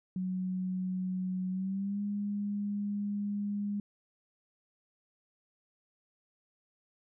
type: tone with pitch glide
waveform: sine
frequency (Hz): 185 to 204.1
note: F#3 to G#3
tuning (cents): 0 to -30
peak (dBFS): -31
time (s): 0.16-3.8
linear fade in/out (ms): 2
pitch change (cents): +170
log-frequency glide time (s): 1.5-2.01
effects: none